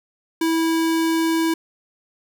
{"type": "tone", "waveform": "square", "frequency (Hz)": 326.7, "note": "E4", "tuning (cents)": -15, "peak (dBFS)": -18, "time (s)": [0.41, 1.54], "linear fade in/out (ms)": 5, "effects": []}